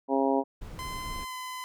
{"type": "harmonic tone", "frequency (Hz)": 135.8, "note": "C#3", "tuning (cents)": -35, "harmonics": [2, 3, 4, 5, 6, 7], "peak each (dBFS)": [-27, -29, -30, -31, -32, -32], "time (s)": [0.08, 0.44], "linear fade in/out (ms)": 50}
{"type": "noise", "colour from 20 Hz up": "brown", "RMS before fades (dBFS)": -40, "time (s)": [0.61, 1.25], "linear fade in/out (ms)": 10}
{"type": "tone with pitch glide", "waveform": "sawtooth", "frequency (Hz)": [1029, 1016], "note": ["C6", "B5"], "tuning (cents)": [-29, 49], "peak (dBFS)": -32, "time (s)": [0.79, 1.64], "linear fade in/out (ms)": 0, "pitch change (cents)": -22, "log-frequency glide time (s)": [1.25, 1.34]}
{"effects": []}